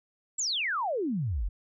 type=exponential sweep; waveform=sine; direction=down; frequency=7870 to 39.78 Hz; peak=-27 dBFS; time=0.38-1.49 s; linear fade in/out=10 ms; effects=none